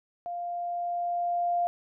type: tone with level ramp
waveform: sine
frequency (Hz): 698.5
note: F5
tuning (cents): 0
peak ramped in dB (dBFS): -32 to -23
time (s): 0.26-1.67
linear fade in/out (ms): 0
effects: none